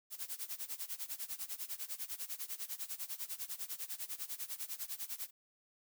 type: noise with tremolo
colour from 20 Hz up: blue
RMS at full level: -40 dBFS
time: 0.1-5.31 s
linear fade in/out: 50 ms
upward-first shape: sine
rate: 10 Hz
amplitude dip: 90%
effects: none